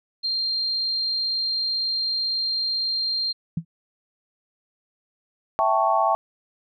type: tone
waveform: sine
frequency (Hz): 4186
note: C8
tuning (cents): 0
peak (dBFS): -22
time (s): 0.23-3.33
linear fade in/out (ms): 20
type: tone with exponential decay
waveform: sine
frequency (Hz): 164.81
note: E3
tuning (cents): 0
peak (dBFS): -18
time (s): 3.57-3.65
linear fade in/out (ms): 5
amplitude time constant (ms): 16
type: chord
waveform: sine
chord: A dominant seventh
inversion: second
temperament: equal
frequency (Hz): 659.3 / 784 / 880 / 1108.7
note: E5 / G5 / A5 / C#6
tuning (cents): 0 / 0 / 0 / 0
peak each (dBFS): -23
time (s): 5.59-6.15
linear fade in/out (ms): 0
effects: none